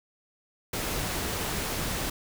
pink noise, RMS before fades -31 dBFS, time 0.73-2.1 s, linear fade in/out 5 ms, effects none

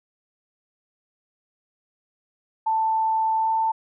sine tone with pitch glide, 885 to 890.6 Hz, A5 to A5, +10 to +21 cents, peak -19 dBFS, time 2.66-3.72 s, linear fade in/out 10 ms, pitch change +11 cents, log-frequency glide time 3.38-3.5 s, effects none

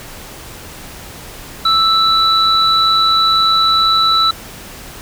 sine tone pair together, 1318.5 / 3951 Hz, E6 / B7, 0 / 0 cents, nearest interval octave + perfect fifth, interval 1900 cents, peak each -12 dBFS, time 1.65-4.31 s, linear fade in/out 5 ms, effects pink hiss -33 dBFS RMS until 5.01 s

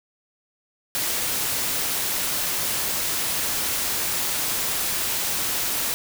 white noise, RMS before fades -25 dBFS, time 0.95-5.94 s, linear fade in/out 0 ms, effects none

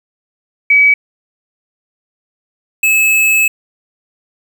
sine / square tone pair in turn, 2278 / 2595 Hz, C#7 / E7, +47 / -28 cents, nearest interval major second, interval 225 cents, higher second, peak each -5 / -9 dBFS, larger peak first, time 0.7-0.94 / 2.83-3.48 s, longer second, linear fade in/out 5 ms, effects 7-bit

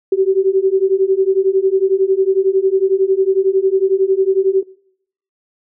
sine beating tone pair, 378.2 / 389.2 Hz, F#4 / G4, +38 / -12 cents, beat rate 11 Hz, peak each -14 dBFS, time 0.12-4.63 s, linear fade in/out 5 ms, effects noise-tail reverb RT60 0.7 s tail -22 dB re dry

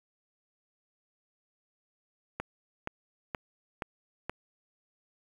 click train, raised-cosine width 0.5 ms, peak -18 dBFS, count 5, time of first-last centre 2.4-4.296 s, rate 2.11 Hz, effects 8-bit

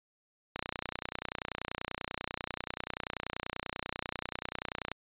click train, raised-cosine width 0.3 ms, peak -18 dBFS, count 133, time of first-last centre 0.56-4.916 s, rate 30.3 Hz, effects resampled to 8000 Hz

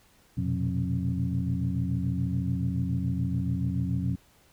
sine tone cluster, 86.1 / 119.7 / 126.7 / 179.8 / 270.5 Hz, F2 / A#2 / B2 / F#3 / C#4, -24 / +46 / +45 / -49 / -42 cents, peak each -32 / -31 / -31 / -30 / -35 dBFS, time 0.37-4.16 s, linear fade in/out 10 ms, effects tanh soft clip ceiling -15 dBFS + pink hiss -61 dBFS RMS until 4.52 s

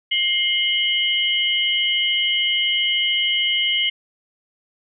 sine tone cluster, 2118 / 2945 / 3159 Hz, C7 / F#7 / G7, +21 / -9 / +13 cents, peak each -22 / -20 / -23 dBFS, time 0.11-3.9 s, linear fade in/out 10 ms, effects none

